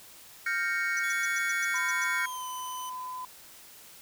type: chord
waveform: triangle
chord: G half-diminished seventh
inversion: third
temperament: equal with one note detuned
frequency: 1396.9 / 1568 / 1849.6 / 2217 Hz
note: F6 / G6 / Bb6 / Db7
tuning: 0 / 0 / -14 / 0 cents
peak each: -31 dBFS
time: 0.46-2.26 s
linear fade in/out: 5 ms
type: tone bursts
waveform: sine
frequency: 5920 Hz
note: F#8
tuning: in tune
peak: -34 dBFS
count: 9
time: 0.97-2.039 s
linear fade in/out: 0 ms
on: 21 ms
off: 110 ms
type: tone with pitch glide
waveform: 15% pulse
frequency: 3397 to 3026 Hz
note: G#7 to F#7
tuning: +38 to +38 cents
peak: -34 dBFS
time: 1.03-2.9 s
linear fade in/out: 10 ms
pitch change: -200 cents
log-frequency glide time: 2.15-2.45 s
type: tone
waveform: sine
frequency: 1011 Hz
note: B5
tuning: 40 cents sharp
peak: -35 dBFS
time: 1.74-3.25 s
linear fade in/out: 2 ms
effects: white hiss -51 dBFS RMS until 4.01 s